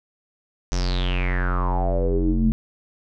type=tone with low-pass filter sweep; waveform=square; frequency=45.07 Hz; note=F#1; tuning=45 cents flat; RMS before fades=-21 dBFS; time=0.72-2.52 s; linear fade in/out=0 ms; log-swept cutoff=6100 to 200 Hz; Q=8.4; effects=none